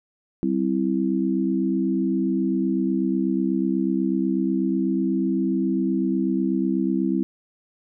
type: chord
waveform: sine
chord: C major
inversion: second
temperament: equal with one note detuned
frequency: 193.3 / 261.6 / 329.6 Hz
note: G3 / C4 / E4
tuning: -24 / 0 / 0 cents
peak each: -24 dBFS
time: 0.43-7.23 s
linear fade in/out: 0 ms
effects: none